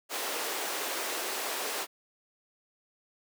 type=high-pass noise; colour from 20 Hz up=pink; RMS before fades=-34 dBFS; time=0.09-1.87 s; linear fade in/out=50 ms; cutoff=370 Hz; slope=24 dB/octave; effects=none